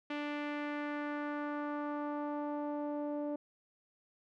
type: tone with low-pass filter sweep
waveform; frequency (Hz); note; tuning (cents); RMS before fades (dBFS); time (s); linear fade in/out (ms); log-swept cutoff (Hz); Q
sawtooth; 293.7; D4; 0; -38; 0.1-3.36; 5; 2700 to 610; 1.8
effects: none